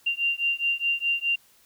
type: beating tone pair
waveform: sine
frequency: 2776 / 2780.8 Hz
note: F7 / F7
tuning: -11 / -8 cents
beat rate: 4.8 Hz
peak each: -26 / -26 dBFS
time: 0.06-1.36 s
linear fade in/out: 10 ms
effects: white hiss -59 dBFS RMS until 1.65 s